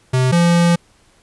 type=tone pair in turn; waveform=square; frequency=128.7 / 171.79 Hz; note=C3 / F3; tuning=-28 / -28 cents; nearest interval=perfect fourth; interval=500 cents; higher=second; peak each=-13 / -11 dBFS; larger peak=second; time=0.13-0.32 / 0.32-0.76 s; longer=second; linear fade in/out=10 ms; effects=pink hiss -54 dBFS RMS until 1.22 s + resampled to 24000 Hz